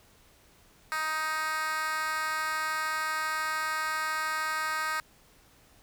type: tone with high-pass filter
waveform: 10% pulse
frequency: 312.9 Hz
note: D#4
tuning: 10 cents sharp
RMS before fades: -31 dBFS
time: 0.92-5 s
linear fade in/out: 0 ms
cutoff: 1300 Hz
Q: 2.1
effects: pink hiss -60 dBFS RMS until 5.82 s